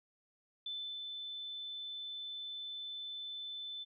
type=tone with ADSR envelope; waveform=sine; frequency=3520 Hz; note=A7; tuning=in tune; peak=-38 dBFS; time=0.66-3.85 s; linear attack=4 ms; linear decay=330 ms; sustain=-3 dB; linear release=26 ms; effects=none